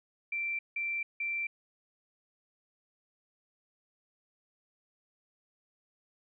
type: tone bursts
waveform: sine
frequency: 2349 Hz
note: D7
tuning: in tune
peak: -31 dBFS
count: 3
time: 0.32-1.47 s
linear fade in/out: 5 ms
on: 270 ms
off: 170 ms
effects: none